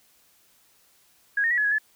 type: tone with pitch steps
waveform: sine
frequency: 1649 / 1840 / 1931 / 1702 / 1663 / 1722 Hz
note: G#6 / A#6 / B6 / G#6 / G#6 / A6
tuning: -13 / -23 / -39 / +42 / +2 / -38 cents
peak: -20 dBFS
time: 1.37-1.784 s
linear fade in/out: 5 ms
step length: 69 ms
effects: white hiss -61 dBFS RMS until 1.95 s